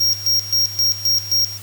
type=tone with tremolo; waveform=square; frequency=5588 Hz; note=F8; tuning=in tune; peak=-14 dBFS; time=0-1.58 s; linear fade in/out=10 ms; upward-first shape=square; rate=3.8 Hz; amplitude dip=80%; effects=added 101 Hz sine -36 dBFS peak until 1.62 s + white hiss -39 dBFS RMS until 1.62 s